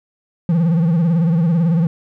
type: tone with vibrato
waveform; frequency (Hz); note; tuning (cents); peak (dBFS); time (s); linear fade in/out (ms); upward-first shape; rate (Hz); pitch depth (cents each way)
triangle; 166.8; E3; +21; -10; 0.49-1.87; 2; sine; 18; 110
effects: none